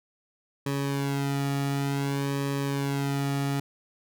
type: tone with flanger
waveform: sawtooth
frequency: 139.6 Hz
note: C#3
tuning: 13 cents sharp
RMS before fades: -28 dBFS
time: 0.66-3.6 s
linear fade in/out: 5 ms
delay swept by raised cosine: 1.4 to 1.93 ms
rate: 0.55 Hz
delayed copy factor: -0.85
effects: none